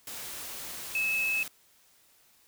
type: tone in noise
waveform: sine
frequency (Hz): 2593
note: E7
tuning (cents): -29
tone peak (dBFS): -26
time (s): 0.95-1.43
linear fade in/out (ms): 2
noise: white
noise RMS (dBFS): -40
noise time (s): 0.07-1.48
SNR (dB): +11
effects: white hiss -63 dBFS RMS until 2.47 s